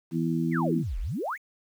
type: harmonic tone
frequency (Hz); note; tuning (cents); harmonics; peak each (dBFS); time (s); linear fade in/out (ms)
82.41; E2; 0; 2 / 3 / 4; -27 / -29 / -30; 0.11-0.84; 50
type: exponential two-way sweep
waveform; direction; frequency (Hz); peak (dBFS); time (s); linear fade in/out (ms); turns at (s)
sine; down then up; 2390 to 35 to 2390; -28; 0.51-1.38; 50; 0.99
effects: 9-bit